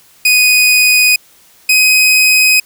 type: tone pair in turn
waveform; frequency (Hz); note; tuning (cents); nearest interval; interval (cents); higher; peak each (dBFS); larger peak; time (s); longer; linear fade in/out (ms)
sawtooth; 2489 / 2516; D#7 / D#7; 0 / +19; unison; 19; second; -3; neither; 0.25-1.16 / 1.69-2.6; neither; 5
effects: white hiss -46 dBFS RMS until 2.65 s